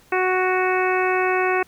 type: harmonic tone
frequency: 370 Hz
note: F#4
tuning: in tune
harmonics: 1 / 2 / 3 / 4 / 5 / 6 / 7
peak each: -21 / -24 / -26 / -27 / -28 / -29 / -29 dBFS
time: 0.12-1.63 s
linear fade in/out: 5 ms
effects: pink hiss -54 dBFS RMS until 1.67 s